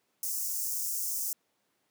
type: high-pass noise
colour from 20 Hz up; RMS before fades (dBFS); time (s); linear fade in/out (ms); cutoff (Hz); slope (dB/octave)
white; -33; 0.23-1.33; 2; 5500; 48
effects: pink hiss -75 dBFS RMS until 1.9 s + high-pass 200 Hz 12 dB/octave